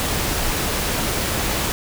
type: noise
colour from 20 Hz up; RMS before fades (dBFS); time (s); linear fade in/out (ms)
pink; -22; 0-1.72; 0
effects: none